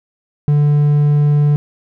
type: tone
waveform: triangle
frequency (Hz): 146.83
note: D3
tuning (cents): 0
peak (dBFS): -7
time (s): 0.48-1.56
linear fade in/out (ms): 0
effects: none